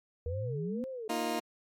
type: exponential sweep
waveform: sine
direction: up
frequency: 79.1 to 249.9 Hz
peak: -33 dBFS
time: 0.26-0.84 s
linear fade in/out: 0 ms
type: tone with vibrato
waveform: sine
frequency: 466.2 Hz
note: A#4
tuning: in tune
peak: -37 dBFS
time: 0.26-1.08 s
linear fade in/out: 2 ms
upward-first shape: sine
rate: 2 Hz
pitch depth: 220 cents each way
type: chord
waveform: 20% pulse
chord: Bb suspended fourth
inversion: none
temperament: just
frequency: 233.1 / 310.8 / 349.6 Hz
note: Bb3 / Eb4 / F4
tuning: 0 / -2 / +2 cents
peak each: -31 dBFS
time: 1.09-1.4 s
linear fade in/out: 10 ms
effects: MP3 64 kbps